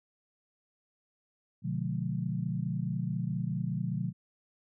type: chord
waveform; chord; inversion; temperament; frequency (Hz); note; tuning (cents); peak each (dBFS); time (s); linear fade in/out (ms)
sine; B diminished seventh; none; just; 123.47 / 148.16 / 177.8 / 213.4; B2 / D3 / F3 / Ab3; 0 / +16 / +31 / +47; -35 / -35 / -34 / -40; 1.62-4.13; 50
effects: none